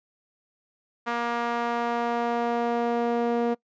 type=tone with band-pass filter sweep; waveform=sawtooth; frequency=236.4 Hz; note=A#3; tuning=24 cents sharp; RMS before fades=-26 dBFS; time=1.06-3.55 s; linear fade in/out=20 ms; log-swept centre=1200 to 480 Hz; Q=1.3; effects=noise-tail reverb RT60 0.1 s tail -23 dB re dry + resampled to 16000 Hz